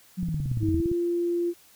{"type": "linear sweep", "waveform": "sine", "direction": "down", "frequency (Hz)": [187.5, 71.8], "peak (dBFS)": -26, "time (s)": [0.17, 0.82], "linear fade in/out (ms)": 20}
{"type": "click train", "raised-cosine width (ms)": 5, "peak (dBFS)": -20, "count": 13, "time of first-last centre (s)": [0.23, 0.916], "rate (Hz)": 17.5}
{"type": "tone with pitch glide", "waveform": "sine", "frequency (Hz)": [320.7, 345.7], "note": ["E4", "F4"], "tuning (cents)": [-48, -18], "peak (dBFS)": -23, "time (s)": [0.6, 1.54], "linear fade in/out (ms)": 50, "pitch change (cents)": 130, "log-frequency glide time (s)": [0.71, 0.91]}
{"effects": ["white hiss -56 dBFS RMS until 1.75 s"]}